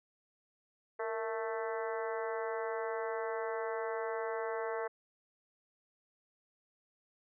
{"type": "harmonic tone with a mistuned harmonic", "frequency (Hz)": 220.8, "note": "A3", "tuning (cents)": 6, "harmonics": [2, 3, 4, 5, 6, 7, 8, 9], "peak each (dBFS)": [-37, -41, -43, -45, -47, -48, -49, -50], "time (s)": [0.99, 4.88], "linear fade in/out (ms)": 10, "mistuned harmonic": 2, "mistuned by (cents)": 62, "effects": []}